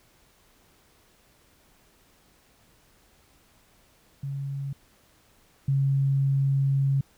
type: tone pair in turn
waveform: sine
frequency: 138.59 / 137.16 Hz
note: C#3 / C#3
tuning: 0 / -18 cents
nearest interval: unison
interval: 18 cents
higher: first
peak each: -29 / -20 dBFS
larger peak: second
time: 4.23-4.73 / 5.68-7.01 s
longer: second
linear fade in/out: 5 ms
effects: pink hiss -61 dBFS RMS until 7.17 s